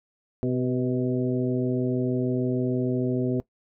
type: harmonic tone with a mistuned harmonic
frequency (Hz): 126.6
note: B2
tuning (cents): +43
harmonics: 1 / 2 / 3 / 4 / 5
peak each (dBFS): -28 / -26 / -28 / -34 / -37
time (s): 0.43-3.4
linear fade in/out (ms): 0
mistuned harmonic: 4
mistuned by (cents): -43
effects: noise-tail reverb RT60 0.1 s tail -19 dB re dry